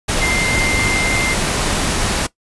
sine tone in noise, 2093 Hz, C7, in tune, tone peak -18 dBFS, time 0.21-1.34 s, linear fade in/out 10 ms, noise pink, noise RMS -18 dBFS, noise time 0.08-2.27 s, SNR -3 dB, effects noise-tail reverb RT60 0.1 s tail -18 dB re dry + resampled to 24000 Hz

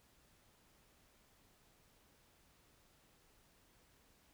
silence, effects pink hiss -70 dBFS RMS until 4.33 s

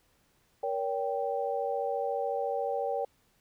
sine chord, G diminished, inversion first, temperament just, 470.4 / 564.5 / 784 Hz, Bb4 / Db5 / G5, +16 / +31 / 0 cents, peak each -33 dBFS, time 0.63-3.05 s, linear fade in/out 5 ms, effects pink hiss -69 dBFS RMS until 3.4 s

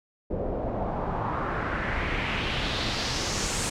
pink noise with low-pass filter sweep, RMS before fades -29 dBFS, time 0.3-3.7 s, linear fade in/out 10 ms, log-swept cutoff 480 to 8400 Hz, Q 2.3, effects none

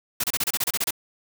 white noise bursts, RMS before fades -24 dBFS, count 11, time 0.2-0.908 s, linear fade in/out 5 ms, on 38 ms, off 29 ms, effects none

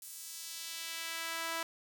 sawtooth tone with high-pass filter sweep, 329.6 Hz, E4, in tune, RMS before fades -41 dBFS, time 0.02-1.63 s, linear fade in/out 2 ms, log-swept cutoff 9400 to 950 Hz, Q 0.89, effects none

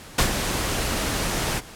pink noise with ADSR envelope, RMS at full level -17 dBFS, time 0.18-1.61 s, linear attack 7 ms, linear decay 93 ms, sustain -8 dB, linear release 29 ms, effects pink hiss -42 dBFS RMS until 1.75 s + low-pass 12000 Hz 12 dB/octave

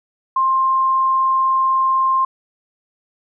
sine tone, 1056 Hz, C6, 16 cents sharp, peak -13 dBFS, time 0.36-2.25 s, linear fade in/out 5 ms, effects none

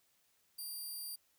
5% pulse tone, 4735 Hz, D8, 13 cents sharp, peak -35 dBFS, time 0.58-1.16 s, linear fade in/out 10 ms, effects white hiss -74 dBFS RMS until 1.38 s

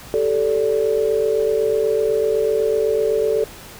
sine chord, G suspended second, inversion none, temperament equal with one note detuned, 392 / 440 / 578.9 Hz, G4 / A4 / D5, 0 / 0 / -25 cents, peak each -23 / -17 / -23 dBFS, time 0.14-3.44 s, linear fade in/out 0 ms, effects pink hiss -39 dBFS RMS until 3.79 s

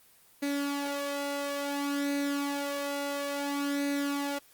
sawtooth tone with flanger, 283.6 Hz, C#4, 40 cents sharp, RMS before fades -32 dBFS, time 0.42-4.39 s, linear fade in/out 10 ms, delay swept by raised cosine 0.47 to 2.07 ms, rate 0.58 Hz, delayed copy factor +0.6, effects white hiss -60 dBFS RMS until 4.53 s + Opus 24 kbps

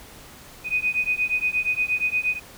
sine beating tone pair, 2489 / 2497.5 Hz, D#7 / D#7, 0 / +6 cents, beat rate 8.5 Hz, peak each -24 dBFS, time 0.64-2.4 s, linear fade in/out 50 ms, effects pink hiss -45 dBFS RMS until 2.57 s

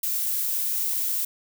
violet noise, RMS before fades -26 dBFS, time 0.03-1.25 s, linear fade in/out 5 ms, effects none

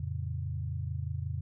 sine chord, F augmented, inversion none, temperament equal with one note detuned, 87.31 / 112.51 / 138.59 Hz, F2 / A2 / C#3, 0 / +39 / 0 cents, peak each -35 / -38 / -37 dBFS, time 0-1.41 s, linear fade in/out 5 ms, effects none

